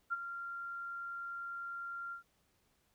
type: tone with ADSR envelope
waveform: sine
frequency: 1385 Hz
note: F6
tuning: 15 cents flat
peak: -30 dBFS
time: 0.1-2.23 s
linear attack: 29 ms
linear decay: 26 ms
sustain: -10 dB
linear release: 110 ms
effects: pink hiss -75 dBFS RMS until 2.94 s